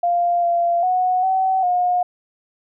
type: tone with pitch steps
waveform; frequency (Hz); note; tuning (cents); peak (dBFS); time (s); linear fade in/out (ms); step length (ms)
sine; 697 / 689 / 735 / 759 / 718; F5 / F5 / F#5 / F#5 / F5; -4 / -24 / -12 / +44 / +48; -15; 0.03-2.03; 5; 400
effects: none